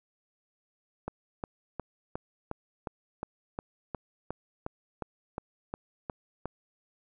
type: click train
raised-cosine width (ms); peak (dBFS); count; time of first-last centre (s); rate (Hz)
1; -20; 16; 1.08-6.456; 2.79
effects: none